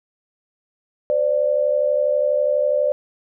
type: tone pair together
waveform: sine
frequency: 515.8 / 588 Hz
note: C5 / D5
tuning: -25 / +2 cents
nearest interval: major second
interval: 227 cents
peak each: -21 / -17 dBFS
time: 1.1-2.92 s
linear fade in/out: 0 ms
effects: none